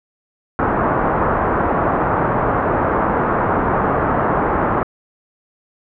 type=low-pass noise; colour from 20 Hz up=white; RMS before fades=-17 dBFS; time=0.59-4.83 s; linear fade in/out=0 ms; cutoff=1300 Hz; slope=24 dB/octave; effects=low-pass 2000 Hz 12 dB/octave